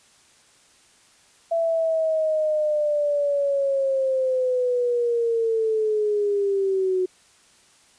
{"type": "linear sweep", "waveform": "sine", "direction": "down", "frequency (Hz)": [669, 366.2], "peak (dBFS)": -19, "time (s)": [1.51, 7.06], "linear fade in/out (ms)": 10, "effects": ["white hiss -56 dBFS RMS until 7.98 s", "resampled to 22050 Hz"]}